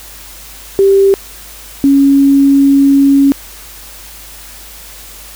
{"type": "tone pair in turn", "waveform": "sine", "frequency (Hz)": [392, 277.2], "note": ["G4", "C#4"], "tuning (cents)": [0, 0], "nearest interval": "tritone", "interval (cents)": 600, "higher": "first", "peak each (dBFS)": -4, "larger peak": "neither", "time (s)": [[0.79, 1.14], [1.84, 3.32]], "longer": "second", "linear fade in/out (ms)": 0, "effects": ["added 50 Hz sine -37 dBFS peak until 5.35 s", "white hiss -33 dBFS RMS until 5.35 s"]}